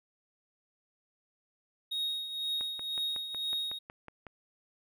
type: tone with tremolo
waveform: triangle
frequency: 3751 Hz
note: A#7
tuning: 10 cents sharp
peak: -28 dBFS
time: 1.91-3.79 s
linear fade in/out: 10 ms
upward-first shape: triangle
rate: 2 Hz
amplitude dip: 65%
type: click train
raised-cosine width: 0.5 ms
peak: -30 dBFS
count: 10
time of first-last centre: 2.61-4.267 s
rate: 5.43 Hz
effects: none